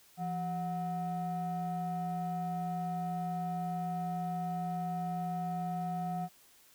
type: ring-modulated tone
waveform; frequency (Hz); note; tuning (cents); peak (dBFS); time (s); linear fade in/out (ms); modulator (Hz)
triangle; 279.8; C#4; +16; -28; 0.17-6.29; 50; 451
effects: white hiss -62 dBFS RMS until 6.74 s